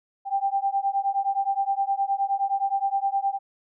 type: beating tone pair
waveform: sine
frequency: 784 / 793.6 Hz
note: G5 / G5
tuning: 0 / +21 cents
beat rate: 9.6 Hz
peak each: -25 dBFS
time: 0.25-3.39 s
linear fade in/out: 50 ms
effects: none